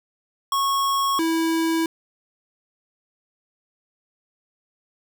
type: tone pair in turn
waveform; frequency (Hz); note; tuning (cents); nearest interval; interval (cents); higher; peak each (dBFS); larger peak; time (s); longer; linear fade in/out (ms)
square; 1100 / 327; C#6 / E4; -14 / -14; octave + major sixth; 2100; first; -20; neither; 0.52-1.19 / 1.19-1.86; neither; 2
effects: none